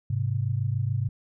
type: tone pair together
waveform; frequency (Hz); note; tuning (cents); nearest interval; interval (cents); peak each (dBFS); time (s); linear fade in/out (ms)
sine; 103.83 / 130.82; G#2 / C3; 0 / 0; major third; 400; -26 / -27; 0.1-1.09; 5
effects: none